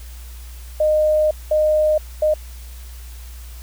sine tone bursts at uneven times, 614 Hz, D#5, 23 cents flat, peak -13 dBFS, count 3, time 0.8-1.31 / 1.51-1.98 / 2.22-2.34 s, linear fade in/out 5 ms, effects added 60 Hz sine -33 dBFS peak until 3.62 s + white hiss -45 dBFS RMS until 3.62 s

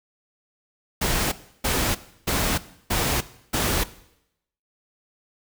pink noise bursts, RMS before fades -23 dBFS, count 5, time 1.01-3.84 s, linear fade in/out 10 ms, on 310 ms, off 320 ms, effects noise-tail reverb RT60 0.8 s tail -17 dB re dry

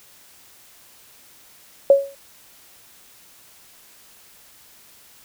sine tone with exponential decay, 554.4 Hz, C#5, in tune, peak -5 dBFS, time 1.9-2.15 s, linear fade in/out 2 ms, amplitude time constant 53 ms, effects white hiss -50 dBFS RMS until 5.24 s

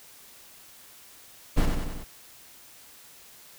brown noise with echo, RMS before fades -20 dBFS, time 1.56-1.67 s, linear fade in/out 20 ms, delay 94 ms, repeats 4, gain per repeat -4 dB, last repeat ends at 2.046 s, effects white hiss -51 dBFS RMS until 3.58 s

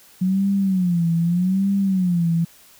sine tone with vibrato, 181.7 Hz, F#3, 31 cents flat, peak -16 dBFS, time 0.21-2.45 s, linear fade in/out 10 ms, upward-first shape sine, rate 0.82 Hz, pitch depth 150 cents each way, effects white hiss -50 dBFS RMS until 2.79 s

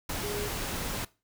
sine tone in noise, 412.9 Hz, G#4, 10 cents flat, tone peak -34 dBFS, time 0.23-0.48 s, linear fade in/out 5 ms, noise pink, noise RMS -34 dBFS, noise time 0.09-1.05 s, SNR -3 dB, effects noise-tail reverb RT60 0.3 s tail -20 dB re dry

